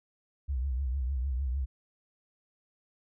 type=tone with vibrato; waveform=sine; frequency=65.41 Hz; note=C2; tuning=in tune; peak=-28 dBFS; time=0.48-1.66 s; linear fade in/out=20 ms; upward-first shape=triangle; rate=6.6 Hz; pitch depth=160 cents each way; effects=none